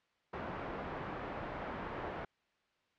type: low-pass noise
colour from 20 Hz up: white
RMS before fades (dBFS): -42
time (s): 0.33-2.25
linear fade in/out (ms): 5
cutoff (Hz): 1100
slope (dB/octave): 12
effects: white hiss -75 dBFS RMS until 2.98 s + low-pass 3000 Hz 12 dB/octave